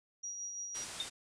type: tone with tremolo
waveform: sine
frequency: 5750 Hz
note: F8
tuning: 50 cents sharp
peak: -38 dBFS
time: 0.23-0.85 s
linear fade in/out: 10 ms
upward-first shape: sine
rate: 5.9 Hz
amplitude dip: 35%
type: low-pass noise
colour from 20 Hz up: white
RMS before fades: -46 dBFS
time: 0.74-1.1 s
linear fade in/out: 20 ms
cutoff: 9600 Hz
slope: 48 dB/octave
type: tone with exponential decay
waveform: sine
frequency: 3638 Hz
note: A#7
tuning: 43 cents flat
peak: -30 dBFS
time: 1-1.1 s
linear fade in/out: 2 ms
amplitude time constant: 21 ms
effects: none